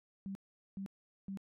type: tone bursts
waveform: sine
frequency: 194.9 Hz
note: G3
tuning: 10 cents flat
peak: -39 dBFS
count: 3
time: 0.26-1.373 s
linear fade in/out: 0 ms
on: 91 ms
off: 420 ms
effects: none

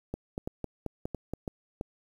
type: clicks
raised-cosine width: 2 ms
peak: -20 dBFS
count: 10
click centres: 0.14 / 0.379 / 0.475 / 0.643 / 0.863 / 1.055 / 1.147 / 1.336 / 1.478 / 1.811 s
effects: 9-bit

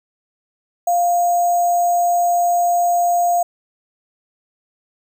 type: tone with sample-and-hold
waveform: sine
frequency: 698.5 Hz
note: F5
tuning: in tune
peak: -13 dBFS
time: 0.87-3.43 s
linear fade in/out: 5 ms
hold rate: 7350 Hz
effects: none

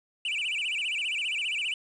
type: tone with vibrato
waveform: triangle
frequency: 2637 Hz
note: E7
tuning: in tune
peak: -26 dBFS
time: 0.25-1.74 s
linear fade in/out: 2 ms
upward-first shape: sine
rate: 15 Hz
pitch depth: 240 cents each way
effects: resampled to 22050 Hz + 9-bit

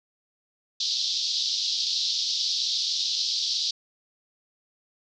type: band-pass noise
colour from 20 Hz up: pink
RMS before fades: -27 dBFS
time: 0.8-3.71 s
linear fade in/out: 5 ms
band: 3600 to 5400 Hz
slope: 48 dB/octave
effects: none

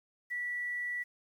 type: tone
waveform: sine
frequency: 1950 Hz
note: B6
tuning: 23 cents flat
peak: -33 dBFS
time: 0.3-1.04 s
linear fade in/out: 20 ms
effects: 10-bit

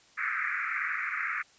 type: band-pass noise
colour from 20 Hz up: white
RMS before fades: -32 dBFS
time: 0.17-1.43 s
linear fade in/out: 20 ms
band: 1200 to 2300 Hz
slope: 96 dB/octave
effects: white hiss -60 dBFS RMS until 1.58 s + resampled to 16000 Hz

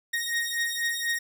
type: beating tone pair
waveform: sawtooth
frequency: 1864.7 / 1868.8 Hz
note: A#6 / A#6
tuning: 0 / +4 cents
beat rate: 4.1 Hz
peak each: -26 dBFS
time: 0.13-1.19 s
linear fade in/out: 10 ms
effects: none

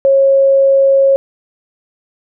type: tone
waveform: sine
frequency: 545 Hz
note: C#5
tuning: 29 cents flat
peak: -6 dBFS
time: 0.05-1.16 s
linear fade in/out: 0 ms
effects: none

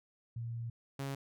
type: tone pair in turn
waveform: sine / sawtooth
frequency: 116.5 / 137.47 Hz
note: A#2 / C#3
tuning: -1 / -14 cents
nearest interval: minor third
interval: 287 cents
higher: second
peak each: -37 / -33 dBFS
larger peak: second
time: 0.36-0.7 / 0.99-1.15 s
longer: first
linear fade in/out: 5 ms
effects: none

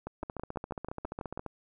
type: two click trains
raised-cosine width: 1 ms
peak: -23 / -23 dBFS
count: 9 / 19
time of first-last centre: 0.07-1.375 / 0.23-1.463 s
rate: 6.13 / 14.6 Hz
effects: none

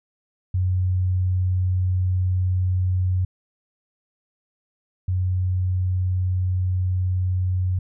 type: tone pair in turn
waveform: sine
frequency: 91.9 / 91.9 Hz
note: F#2 / F#2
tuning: -11 / -11 cents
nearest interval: unison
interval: 0 cents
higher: neither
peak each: -18 / -19 dBFS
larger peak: first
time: 0.54-3.25 / 5.08-7.79 s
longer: neither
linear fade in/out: 5 ms
effects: none

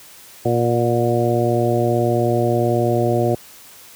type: harmonic tone with a mistuned harmonic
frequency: 118.5 Hz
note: A#2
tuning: 29 cents sharp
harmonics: 1 / 2 / 3 / 4 / 5 / 6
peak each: -20 / -24 / -20 / -24 / -22 / -24 dBFS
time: 0.45-3.35 s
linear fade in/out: 5 ms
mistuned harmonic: 6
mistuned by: +27 cents
effects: white hiss -43 dBFS RMS until 3.95 s + high-pass 60 Hz 12 dB/octave

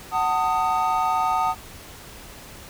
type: chord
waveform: triangle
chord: D# diminished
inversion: first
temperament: just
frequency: 746.7 / 896 / 1244.5 Hz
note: F#5 / A5 / D#6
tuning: +16 / +31 / 0 cents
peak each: -22 dBFS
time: 0.11-1.55 s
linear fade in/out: 50 ms
effects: pink hiss -42 dBFS RMS until 2.69 s

